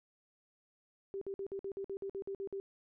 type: tone bursts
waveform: sine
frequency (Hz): 392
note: G4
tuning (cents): 0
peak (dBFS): -37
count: 12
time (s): 1.14-2.6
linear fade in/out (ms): 0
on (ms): 74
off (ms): 52
effects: none